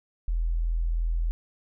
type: tone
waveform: sine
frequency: 41.54 Hz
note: E1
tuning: 14 cents sharp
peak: -23 dBFS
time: 0.28-1.31 s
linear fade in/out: 0 ms
effects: none